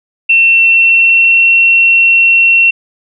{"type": "tone with pitch glide", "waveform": "sine", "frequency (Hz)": [2700, 2720], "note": ["E7", "F7"], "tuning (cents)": [41, -46], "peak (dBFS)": -4, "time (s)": [0.29, 2.71], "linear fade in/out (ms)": 10, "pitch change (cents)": 13, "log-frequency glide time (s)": [0.5, 1.52], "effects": []}